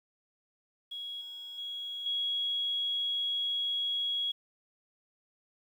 sine tone with level steps, 3322 Hz, G#7, in tune, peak -37 / -41 / -36 / -29 dBFS, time 0.91-4.32 s, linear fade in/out 10 ms, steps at 1.21 / 1.58 / 2.06 s, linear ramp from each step 2 ms, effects 10-bit

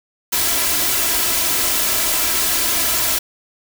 white noise with comb filter, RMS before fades -18 dBFS, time 0.32-3.19 s, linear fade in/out 10 ms, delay 3 ms, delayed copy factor +0.6, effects none

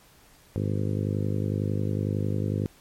harmonic tone, 51 Hz, G#1, 31 cents flat, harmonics 2 / 3 / 4 / 5 / 6 / 7 / 8 / 9 / 10, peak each -27 / -31 / -33 / -35 / -37 / -38 / -39 / -40 / -41 dBFS, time 0.56-2.66 s, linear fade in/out 0 ms, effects pink hiss -56 dBFS RMS until 2.8 s + MP3 64 kbps

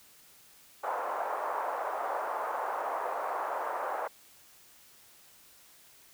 white band-pass noise, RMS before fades -34 dBFS, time 0.83-4.08 s, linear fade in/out 10 ms, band 550 to 1100 Hz, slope 24 dB/octave, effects white hiss -58 dBFS RMS until 6.13 s

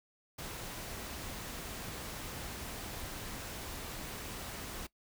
pink noise, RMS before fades -43 dBFS, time 0.38-4.87 s, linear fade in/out 10 ms, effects noise-tail reverb RT60 0.1 s tail -20 dB re dry

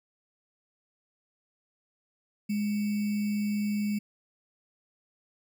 sine tone with sample-and-hold, 207.7 Hz, G#3, in tune, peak -26 dBFS, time 2.49-3.99 s, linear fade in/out 10 ms, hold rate 2450 Hz, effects none

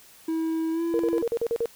triangle tone with pitch glide, 323.5 to 335.3 Hz, E4 to E4, -32 to +30 cents, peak -22 dBFS, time 0.28-1.22 s, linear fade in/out 5 ms, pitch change +62 cents, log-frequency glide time 0.72-0.82 s
sine tone bursts, 465.1 Hz, A#4, 4 cents flat, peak -22 dBFS, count 8, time 0.94-1.657 s, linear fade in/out 0 ms, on 52 ms, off 43 ms
effects white hiss -52 dBFS RMS until 1.75 s

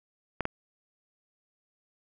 clicks, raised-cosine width 0.5 ms, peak -14 dBFS, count 2, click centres 0.407 / 0.454 s, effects none

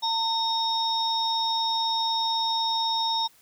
sine tone cluster, 906 / 3728 / 5390 Hz, A#5 / A#7 / E8, -50 / -1 / +38 cents, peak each -26 / -27 / -31 dBFS, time 0.02-3.28 s, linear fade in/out 20 ms, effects white hiss -58 dBFS RMS until 3.41 s

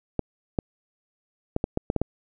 clicks, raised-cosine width 2 ms, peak -10 dBFS, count 8, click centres 0.193 / 0.588 / 1.564 / 1.641 / 1.774 / 1.901 / 1.963 / 2.016 s, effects none

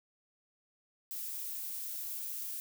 violet noise, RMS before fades -40 dBFS, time 1.11-2.6 s, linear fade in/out 0 ms, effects none

